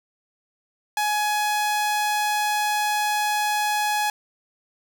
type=tone; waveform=sawtooth; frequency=840 Hz; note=G#5; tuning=19 cents sharp; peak=-17 dBFS; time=0.97-4.1 s; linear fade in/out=2 ms; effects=none